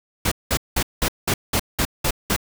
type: noise bursts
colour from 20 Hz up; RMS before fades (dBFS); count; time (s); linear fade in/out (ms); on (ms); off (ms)
pink; -20; 9; 0.25-2.364; 5; 66; 190
effects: none